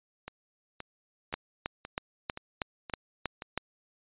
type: two click trains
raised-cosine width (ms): 0.3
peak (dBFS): -23 / -14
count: 7 / 8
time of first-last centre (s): 0.28-3.421 / 1.34-3.576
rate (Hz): 1.91 / 3.13
effects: resampled to 8000 Hz